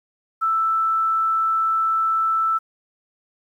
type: tone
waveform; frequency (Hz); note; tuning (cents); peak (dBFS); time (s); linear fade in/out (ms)
sine; 1322; E6; +5; -17; 0.41-2.59; 20
effects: 9-bit